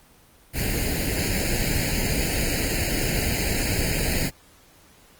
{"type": "noise with comb filter", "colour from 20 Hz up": "pink", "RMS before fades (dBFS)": -24, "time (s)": [0.53, 4.31], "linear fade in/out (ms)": 50, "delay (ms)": 0.43, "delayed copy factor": 1, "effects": ["pink hiss -54 dBFS RMS until 5.19 s", "Opus 24 kbps"]}